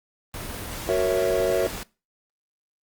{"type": "noise", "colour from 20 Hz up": "pink", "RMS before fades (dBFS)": -34, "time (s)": [0.34, 1.83], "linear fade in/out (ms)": 0}
{"type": "chord", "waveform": "triangle", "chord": "F# dominant seventh", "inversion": "none", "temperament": "equal", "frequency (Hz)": [370, 466.2, 554.4, 659.3], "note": ["F#4", "A#4", "C#5", "E5"], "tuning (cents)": [0, 0, 0, 0], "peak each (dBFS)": -23, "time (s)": [0.89, 1.67], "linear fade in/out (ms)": 0}
{"effects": ["noise-tail reverb RT60 0.3 s tail -21 dB re dry", "Opus 32 kbps"]}